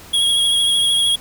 square tone with vibrato, 3302 Hz, G#7, 11 cents flat, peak -14 dBFS, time 0.13-1.16 s, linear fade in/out 10 ms, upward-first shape sine, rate 13 Hz, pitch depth 25 cents each way, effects pink hiss -40 dBFS RMS until 1.2 s

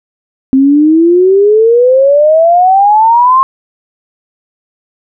sine exponential sweep, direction up, 261.6 to 1077 Hz, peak -3 dBFS, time 0.53-3.43 s, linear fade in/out 0 ms, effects none

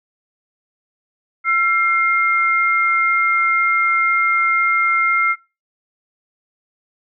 sine tone pair together, 1351 / 2119 Hz, E6 / C7, +42 / +21 cents, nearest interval minor sixth, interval 779 cents, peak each -16 dBFS, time 1.44-5.36 s, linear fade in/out 50 ms, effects noise-tail reverb RT60 0.3 s tail -24 dB re dry

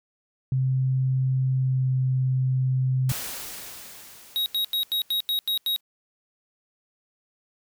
sine tone with pitch glide, 130.81 to 129.83 Hz, C3 to C3, 0 to -13 cents, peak -20 dBFS, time 0.52-3.12 s, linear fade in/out 2 ms, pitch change -13 cents, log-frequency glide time 1.54-1.9 s
white noise with exponential decay, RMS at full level -31 dBFS, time 3.09-5.81 s, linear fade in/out 5 ms, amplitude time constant 590 ms
square tone bursts, 3800 Hz, A#7, 33 cents sharp, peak -23 dBFS, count 8, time 4.36-5.762 s, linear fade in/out 0 ms, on 100 ms, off 86 ms
effects none

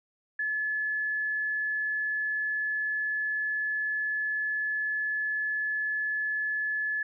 sine tone, 1718 Hz, A6, 42 cents flat, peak -27 dBFS, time 0.39-7.03 s, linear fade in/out 5 ms, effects none

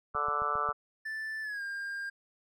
harmonic tone, 146.7 Hz, D3, 2 cents flat, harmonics 3 / 4 / 5 / 6 / 7 / 8 / 9 / 10, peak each -41 / -41 / -42 / -43 / -41 / -32 / -32 / -42 dBFS, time 0.14-0.73 s, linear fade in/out 20 ms
click train, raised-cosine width 5 ms, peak -35 dBFS, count 5, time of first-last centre 0.15-0.69 s, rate 7.41 Hz
triangle tone with pitch glide, 1760 to 1604.6 Hz, A6 to G6, 0 to +40 cents, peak -33 dBFS, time 1.05-2.1 s, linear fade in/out 10 ms, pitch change -160 cents, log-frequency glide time 1.42-1.62 s
effects none

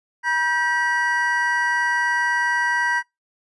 triangle tone cluster, 962 / 1569 / 1930 Hz, B5 / G6 / B6, -46 / +1 / -40 cents, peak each -21 dBFS, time 0.23-3.03 s, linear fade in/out 50 ms, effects noise-tail reverb RT60 0.2 s tail -25 dB re dry + resampled to 24000 Hz

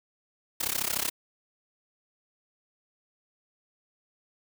white noise with amplitude modulation, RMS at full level -26 dBFS, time 0.6-1.1 s, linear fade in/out 10 ms, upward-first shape sine, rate 33.4 Hz, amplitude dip 95%, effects none

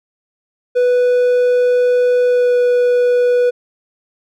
triangle tone with pitch glide, 493.9 to 490.5 Hz, B4 to B4, 0 to -12 cents, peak -8 dBFS, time 0.75-3.51 s, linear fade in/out 20 ms, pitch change -12 cents, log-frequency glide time 2.26-2.56 s, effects none

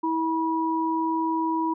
sine tone pair together, 323.9 / 970.6 Hz, E4 / B5, -30 / -30 cents, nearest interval octave + perfect fifth, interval 1900 cents, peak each -25 dBFS, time 0.03-1.74 s, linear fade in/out 10 ms, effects none

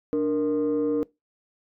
sine tone pair together, 293.7 / 466.2 Hz, D4 / A#4, 0 / 0 cents, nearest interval minor sixth, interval 800 cents, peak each -22 dBFS, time 0.13-1.03 s, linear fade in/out 0 ms, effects noise-tail reverb RT60 0.2 s tail -23 dB re dry + tanh soft clip ceiling -18 dBFS

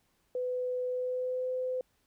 sine tone with pitch glide, 501 to 509.5 Hz, B4 to C5, +25 to -46 cents, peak -30 dBFS, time 0.35-1.81 s, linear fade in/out 2 ms, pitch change +29 cents, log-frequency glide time 0.87-1.51 s, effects pink hiss -73 dBFS RMS until 2.06 s

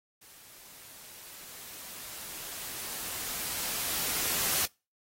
white noise with level ramp, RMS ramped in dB -54 to -28 dBFS, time 0.21-4.66 s, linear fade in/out 10 ms, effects noise-tail reverb RT60 0.3 s tail -26 dB re dry + AAC 48 kbps

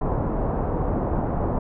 pink low-pass noise, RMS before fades -24 dBFS, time 0.01-1.59 s, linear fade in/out 5 ms, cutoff 970 Hz, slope 24 dB/octave, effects none

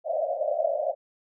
pink band-pass noise, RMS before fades -27 dBFS, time 0.04-0.95 s, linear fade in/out 50 ms, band 560 to 690 Hz, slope 96 dB/octave, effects none

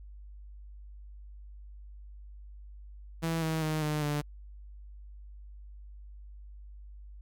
sawtooth tone with pitch steps, 164.2 / 159.8 / 155.52 / 151.36 / 147.3 Hz, E3 / D#3 / D#3 / D#3 / D3, -6 / +47 / 0 / -47 / +6 cents, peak -25 dBFS, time 3.22-4.22 s, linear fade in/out 20 ms, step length 200 ms, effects added 50 Hz sine -45 dBFS peak until 7.21 s

